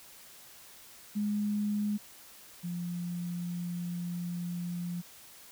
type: tone pair in turn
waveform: sine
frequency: 207.7 / 174.65 Hz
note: G#3 / F3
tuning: 0 / 0 cents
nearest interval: minor third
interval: 300 cents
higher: first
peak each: -28 / -33 dBFS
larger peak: first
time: 1.15-1.98 / 2.63-5.02 s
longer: second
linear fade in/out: 20 ms
effects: white hiss -53 dBFS RMS until 5.51 s